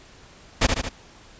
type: noise with echo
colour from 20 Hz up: pink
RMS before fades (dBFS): -17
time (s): 0.61-0.67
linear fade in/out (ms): 10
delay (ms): 74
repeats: 3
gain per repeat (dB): -4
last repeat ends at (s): 0.892
effects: pink hiss -49 dBFS RMS until 1.39 s + resampled to 16000 Hz